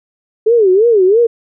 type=tone with vibrato; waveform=sine; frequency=418 Hz; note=G#4; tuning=11 cents sharp; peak=-6 dBFS; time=0.46-1.27 s; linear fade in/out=10 ms; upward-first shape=sine; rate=3 Hz; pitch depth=230 cents each way; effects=none